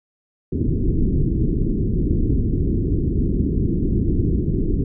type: low-pass noise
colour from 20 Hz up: pink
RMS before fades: -19 dBFS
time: 0.52-4.84 s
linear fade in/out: 5 ms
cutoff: 380 Hz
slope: 48 dB/octave
effects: none